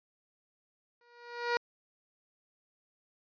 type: tone with exponential growth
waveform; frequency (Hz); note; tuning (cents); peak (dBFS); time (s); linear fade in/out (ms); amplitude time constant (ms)
15% pulse; 477.6; A#4; +42; -19; 1.01-1.57; 1; 120
effects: resampled to 11025 Hz